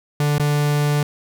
45% pulse tone with dropouts, 146.83 Hz, D3, in tune, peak -16 dBFS, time 0.2-1.03 s, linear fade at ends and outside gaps 2 ms, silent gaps 0.382-0.397 s, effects none

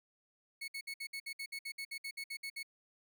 30% pulse tone bursts, 2204 Hz, C#7, 11 cents flat, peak -37 dBFS, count 16, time 0.61-2.631 s, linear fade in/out 10 ms, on 71 ms, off 59 ms, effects none

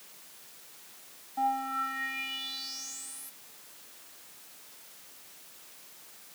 square tone with band-pass filter sweep, 266.9 Hz, C4, 35 cents sharp, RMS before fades -35 dBFS, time 1.37-3.3 s, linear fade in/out 10 ms, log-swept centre 710 to 12000 Hz, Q 7.6, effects white hiss -52 dBFS RMS until 6.34 s + high-pass 150 Hz 12 dB/octave

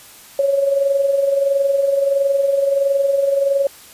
sine tone with amplitude modulation, 554.4 Hz, C#5, in tune, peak -11 dBFS, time 0.39-3.67 s, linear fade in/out 2 ms, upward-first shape sine, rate 21.5 Hz, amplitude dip 55%, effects white hiss -42 dBFS RMS until 3.93 s + resampled to 32000 Hz

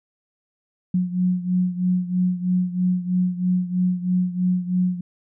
sine beating tone pair, 180.5 / 183.6 Hz, F#3 / F#3, -43 / -13 cents, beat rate 3.1 Hz, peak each -20 / -24 dBFS, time 0.94-5.01 s, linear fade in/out 5 ms, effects none

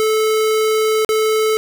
square tone with dropouts, 435.3 Hz, A4, 19 cents flat, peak -14 dBFS, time 0-1.57 s, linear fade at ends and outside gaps 0 ms, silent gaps 1.048-1.091 s, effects none

